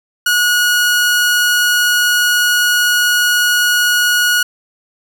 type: tone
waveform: sawtooth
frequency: 1453 Hz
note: F#6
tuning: 32 cents flat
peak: -7 dBFS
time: 0.26-4.43 s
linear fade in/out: 5 ms
effects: none